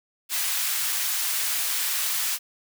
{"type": "high-pass noise", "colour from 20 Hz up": "white", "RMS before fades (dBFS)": -26, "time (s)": [0.29, 2.39], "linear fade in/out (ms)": 50, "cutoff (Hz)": 1200, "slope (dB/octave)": 12, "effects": []}